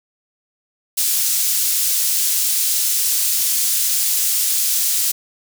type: high-pass noise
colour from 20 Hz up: pink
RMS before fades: -18 dBFS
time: 0.97-5.12 s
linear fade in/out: 10 ms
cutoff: 6500 Hz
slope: 12 dB/octave
effects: none